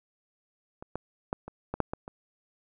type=clicks; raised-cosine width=1 ms; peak=-27 / -18 / -15 / -26 / -18 / -10 / -18 / -26 dBFS; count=8; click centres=0.825 / 0.956 / 1.329 / 1.48 / 1.74 / 1.803 / 1.935 / 2.079 s; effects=none